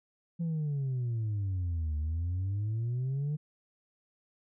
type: exponential two-way sweep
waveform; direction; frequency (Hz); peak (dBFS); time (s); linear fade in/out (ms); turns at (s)
sine; down then up; 171.6 to 74.7 to 152.7; -27; 0.39-3.37; 20; 1.97
effects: tanh soft clip ceiling -28 dBFS